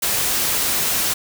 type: noise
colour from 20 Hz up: white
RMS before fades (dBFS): -20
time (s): 0.02-1.14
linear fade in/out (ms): 10
effects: none